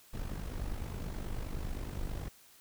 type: noise with amplitude modulation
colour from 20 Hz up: brown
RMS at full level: -35 dBFS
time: 0.13-2.29 s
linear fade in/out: 10 ms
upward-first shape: sine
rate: 49.5 Hz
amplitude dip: 65%
effects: white hiss -60 dBFS RMS until 2.6 s